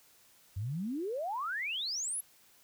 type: exponential sweep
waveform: sine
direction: up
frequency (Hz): 90.3 to 11590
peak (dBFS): -33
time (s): 0.56-2.21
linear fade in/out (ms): 10
effects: white hiss -63 dBFS RMS until 2.63 s